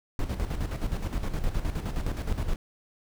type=noise with tremolo; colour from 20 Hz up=brown; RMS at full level=-27 dBFS; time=0.19-2.56 s; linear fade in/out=2 ms; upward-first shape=square; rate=9.6 Hz; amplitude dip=60%; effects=none